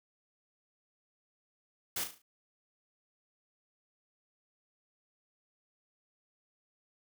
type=noise with echo; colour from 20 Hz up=white; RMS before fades=-35 dBFS; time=1.96-2.04 s; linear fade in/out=5 ms; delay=36 ms; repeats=5; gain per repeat=-7 dB; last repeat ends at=2.22 s; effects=none